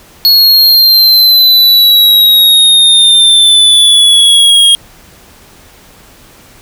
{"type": "exponential sweep", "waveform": "square", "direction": "down", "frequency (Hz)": [4348, 3252], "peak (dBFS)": -3, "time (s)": [0.25, 4.75], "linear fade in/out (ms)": 0, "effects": ["pink hiss -39 dBFS RMS until 6.61 s"]}